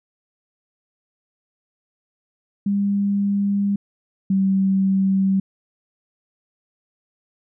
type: tone pair in turn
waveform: sine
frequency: 200.7 / 192.81 Hz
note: G3 / G3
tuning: +41 / -28 cents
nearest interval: minor second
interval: 69 cents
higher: first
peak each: -17 / -15 dBFS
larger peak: second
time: 2.66-3.76 / 4.3-5.4 s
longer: neither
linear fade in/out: 5 ms
effects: none